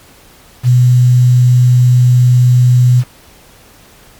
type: tone with quantisation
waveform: sine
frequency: 124.3 Hz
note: B2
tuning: 12 cents sharp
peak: -4 dBFS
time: 0.63-3.04 s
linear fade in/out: 50 ms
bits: 5
effects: pink hiss -42 dBFS RMS until 4.19 s + MP3 96 kbps